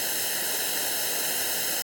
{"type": "noise with comb filter", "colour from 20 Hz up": "white", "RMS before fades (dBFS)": -27, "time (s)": [0, 1.82], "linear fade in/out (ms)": 0, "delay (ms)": 0.86, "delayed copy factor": -0.9, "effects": ["AAC 64 kbps"]}